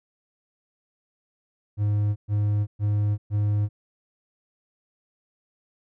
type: tone bursts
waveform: triangle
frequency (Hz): 103.83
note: G#2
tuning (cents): 0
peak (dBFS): -18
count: 4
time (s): 1.77-3.69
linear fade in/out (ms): 50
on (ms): 390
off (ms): 120
effects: none